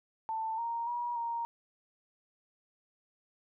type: tone with pitch steps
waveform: sine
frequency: 888 / 931 / 959 / 933 Hz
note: A5 / A#5 / A#5 / A#5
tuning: +16 / -2 / +49 / +1 cents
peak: -32 dBFS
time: 0.29-1.45 s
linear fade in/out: 0 ms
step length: 290 ms
effects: none